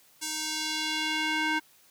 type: tone with band-pass filter sweep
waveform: square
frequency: 311.1 Hz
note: D#4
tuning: in tune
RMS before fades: -30 dBFS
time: 0.21-1.6 s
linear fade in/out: 20 ms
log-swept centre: 7500 to 1700 Hz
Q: 1.2
effects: white hiss -60 dBFS RMS until 1.9 s + high-pass 80 Hz 12 dB/octave